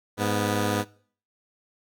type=tone pair together; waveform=10% pulse; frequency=103.43 / 246 Hz; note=G#2 / B3; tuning=-7 / -7 cents; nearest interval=octave + minor third; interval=1500 cents; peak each=-17 / -19 dBFS; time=0.17-0.85 s; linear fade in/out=50 ms; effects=noise-tail reverb RT60 0.5 s tail -22 dB re dry